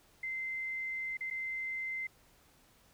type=tone with dropouts; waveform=sine; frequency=2075 Hz; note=C7; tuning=15 cents flat; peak=-35 dBFS; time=0.23-2.07 s; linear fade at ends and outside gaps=5 ms; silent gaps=1.171-1.207 / 1.302-1.309 s; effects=pink hiss -65 dBFS RMS until 2.93 s